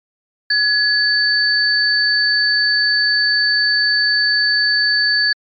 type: tone pair together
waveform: sine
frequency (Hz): 1686 / 4530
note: G#6 / C#8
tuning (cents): +26 / +37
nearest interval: octave + perfect fourth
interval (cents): 1711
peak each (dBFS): -15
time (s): 0.5-5.33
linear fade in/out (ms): 5
effects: MP3 48 kbps